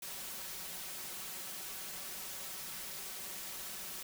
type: noise with comb filter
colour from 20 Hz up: white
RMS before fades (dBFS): -44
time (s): 0.02-4.03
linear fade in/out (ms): 5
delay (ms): 5.3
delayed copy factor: +0.6
effects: none